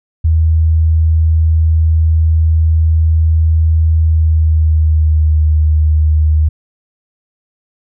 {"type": "tone with pitch glide", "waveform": "sine", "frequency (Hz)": [80, 77.14], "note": ["D#2", "D#2"], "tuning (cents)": [49, -14], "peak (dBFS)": -7, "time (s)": [0.24, 6.49], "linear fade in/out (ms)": 10, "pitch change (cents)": -63, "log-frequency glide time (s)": [4, 5.41], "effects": []}